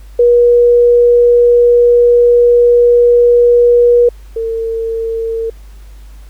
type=tone pair in turn; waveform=sine; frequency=480.5 / 453.5 Hz; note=B4 / A#4; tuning=-48 / -48 cents; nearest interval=minor second; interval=100 cents; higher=first; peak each=-4 / -14 dBFS; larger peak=first; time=0.19-4.09 / 4.36-5.5 s; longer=first; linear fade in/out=5 ms; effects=added 50 Hz sine -31 dBFS peak until 6.29 s + pink hiss -48 dBFS RMS until 6.29 s